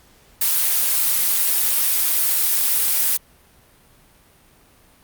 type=noise; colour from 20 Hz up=blue; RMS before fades=-18 dBFS; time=0.41-3.17 s; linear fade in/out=5 ms; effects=pink hiss -53 dBFS RMS until 5.03 s + Opus 48 kbps